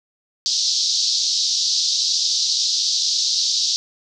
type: band-pass noise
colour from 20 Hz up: pink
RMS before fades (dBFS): -20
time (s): 0.46-3.76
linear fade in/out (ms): 0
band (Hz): 3900 to 6000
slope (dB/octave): 48
effects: none